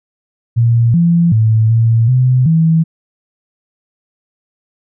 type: tone with pitch steps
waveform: sine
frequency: 117 / 170.3 / 110.6 / 114.2 / 127.4 / 162.3 Hz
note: A#2 / F3 / A2 / A#2 / C3 / E3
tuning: +7 / -43 / +9 / -35 / -46 / -27 cents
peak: -7 dBFS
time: 0.56-2.84 s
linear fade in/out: 20 ms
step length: 380 ms
effects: none